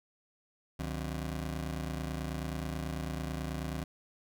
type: ring-modulated tone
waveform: 25% pulse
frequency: 110 Hz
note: A2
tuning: in tune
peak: -28 dBFS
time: 0.79-3.84 s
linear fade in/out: 5 ms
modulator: 40.4 Hz
effects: none